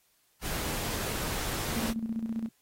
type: noise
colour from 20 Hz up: pink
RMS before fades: -34 dBFS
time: 0.41-1.94 s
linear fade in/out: 50 ms
type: tone with tremolo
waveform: sine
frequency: 225.2 Hz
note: A3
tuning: 40 cents sharp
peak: -28 dBFS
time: 1.76-2.49 s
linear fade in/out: 5 ms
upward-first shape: square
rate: 15 Hz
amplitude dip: 60%
effects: white hiss -69 dBFS RMS until 2.61 s + AAC 48 kbps